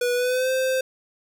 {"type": "tone with pitch glide", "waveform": "square", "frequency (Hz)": [488.6, 520.7], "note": ["B4", "C5"], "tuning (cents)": [-19, -8], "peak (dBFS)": -21, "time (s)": [0.01, 0.81], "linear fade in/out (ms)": 5, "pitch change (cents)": 111, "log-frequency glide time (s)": [0.14, 0.51], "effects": []}